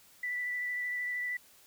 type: tone with vibrato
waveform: sine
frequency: 1973 Hz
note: B6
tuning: 2 cents flat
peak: -32 dBFS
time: 0.23-1.37 s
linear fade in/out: 5 ms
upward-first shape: sine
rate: 13 Hz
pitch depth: 13 cents each way
effects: white hiss -60 dBFS RMS until 1.66 s